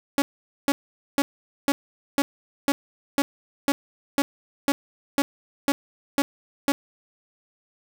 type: tone bursts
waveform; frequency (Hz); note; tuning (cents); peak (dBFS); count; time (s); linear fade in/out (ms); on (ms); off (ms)
sawtooth; 280.7; C#4; +22; -14; 14; 0.18-6.72; 0; 40; 460
effects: none